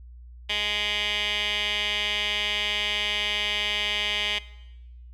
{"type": "tone with band-pass filter", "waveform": "15% pulse", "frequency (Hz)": 207.7, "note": "G#3", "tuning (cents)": 0, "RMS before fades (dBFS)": -27, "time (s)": [0.49, 4.39], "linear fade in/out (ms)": 10, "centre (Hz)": 2900, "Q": 9.5, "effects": ["noise-tail reverb RT60 1.0 s tail -19 dB re dry", "added 60 Hz sine -42 dBFS peak until 5.13 s"]}